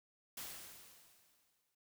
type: noise with exponential decay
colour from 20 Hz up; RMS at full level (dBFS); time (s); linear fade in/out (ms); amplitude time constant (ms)
white; -45; 0.37-1.75; 5; 300
effects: noise-tail reverb RT60 0.1 s tail -25 dB re dry